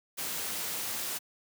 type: noise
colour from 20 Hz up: white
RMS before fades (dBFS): -35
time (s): 0.17-1.19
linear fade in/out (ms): 20
effects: high-pass 100 Hz 12 dB/octave